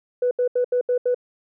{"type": "tone bursts", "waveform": "sine", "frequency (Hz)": 493.9, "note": "B4", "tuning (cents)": 0, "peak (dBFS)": -16, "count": 6, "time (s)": [0.22, 1.146], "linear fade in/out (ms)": 5, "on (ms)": 91, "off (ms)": 76, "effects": ["tanh soft clip ceiling -13 dBFS"]}